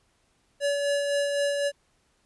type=tone with tremolo; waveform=square; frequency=570 Hz; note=C#5; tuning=48 cents sharp; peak=-23 dBFS; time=0.6-1.72 s; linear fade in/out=50 ms; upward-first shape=sine; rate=3.9 Hz; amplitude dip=35%; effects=pink hiss -68 dBFS RMS until 2.25 s + resampled to 24000 Hz